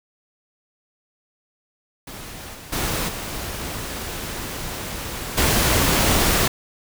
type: noise with level steps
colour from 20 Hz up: pink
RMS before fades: -36 / -39 / -24 / -30 / -18 dBFS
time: 2.07-6.48 s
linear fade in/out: 5 ms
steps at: 2.54 / 2.72 / 3.08 / 5.37 s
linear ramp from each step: 10 ms
effects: none